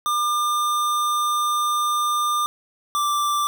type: tone pair in turn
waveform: square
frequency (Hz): 1200 / 1175.3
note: D6 / D6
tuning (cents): +37 / +1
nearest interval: unison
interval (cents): 36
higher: first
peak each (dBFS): -20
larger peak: neither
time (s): 0.06-2.46 / 2.95-3.47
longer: first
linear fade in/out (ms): 0
effects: none